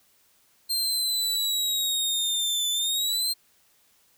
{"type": "exponential two-way sweep", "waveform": "sawtooth", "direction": "down then up", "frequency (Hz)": [4186, 3500, 4186], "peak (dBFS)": -21, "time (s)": [0.69, 3.34], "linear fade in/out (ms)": 20, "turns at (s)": 2.7, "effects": ["white hiss -63 dBFS RMS until 4.17 s"]}